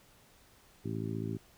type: harmonic tone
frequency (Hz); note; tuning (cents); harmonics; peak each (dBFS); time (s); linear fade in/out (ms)
55; A1; 0; 2 / 3 / 4 / 5 / 6 / 7; -38 / -40 / -41 / -42 / -43 / -43; 0.84-1.38; 20
effects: pink hiss -62 dBFS RMS until 1.57 s